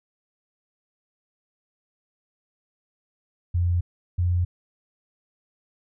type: tone pair in turn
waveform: sine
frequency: 87.5 / 88.41 Hz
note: F2 / F2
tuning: +4 / +22 cents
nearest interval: unison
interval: 18 cents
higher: second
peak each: -19 dBFS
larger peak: neither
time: 3.54-3.81 / 4.18-4.45 s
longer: neither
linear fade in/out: 10 ms
effects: none